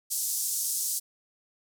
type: band-pass noise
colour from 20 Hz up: white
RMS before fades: -30 dBFS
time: 0.1-1 s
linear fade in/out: 20 ms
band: 5500 to 13000 Hz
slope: 24 dB/octave
effects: none